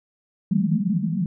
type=band-pass noise; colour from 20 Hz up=white; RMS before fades=-22 dBFS; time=0.51-1.26 s; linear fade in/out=2 ms; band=160 to 220 Hz; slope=96 dB/octave; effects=none